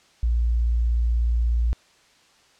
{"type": "tone", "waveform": "sine", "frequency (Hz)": 58.27, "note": "A#1", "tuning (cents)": 0, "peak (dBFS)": -18, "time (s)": [0.23, 1.73], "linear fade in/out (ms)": 0, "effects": ["white hiss -57 dBFS RMS until 2.59 s", "low-pass 6000 Hz 12 dB/octave"]}